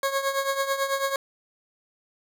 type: tone with tremolo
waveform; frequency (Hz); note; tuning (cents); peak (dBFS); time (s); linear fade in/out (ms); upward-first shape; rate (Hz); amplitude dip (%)
20% pulse; 547; C#5; -23; -16; 0.03-1.16; 2; triangle; 9.1; 75
effects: none